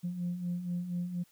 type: beating tone pair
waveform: sine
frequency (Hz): 172.9 / 177.1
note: F3 / F3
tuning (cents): -17 / +24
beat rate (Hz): 4.2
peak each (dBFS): -39 / -32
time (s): 0.03-1.24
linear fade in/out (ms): 20
effects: tanh soft clip ceiling -27 dBFS + white hiss -66 dBFS RMS until 1.31 s